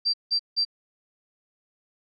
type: tone bursts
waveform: sine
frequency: 4699 Hz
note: D8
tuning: in tune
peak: -20 dBFS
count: 3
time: 0.05-0.651 s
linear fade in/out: 20 ms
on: 87 ms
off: 170 ms
effects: none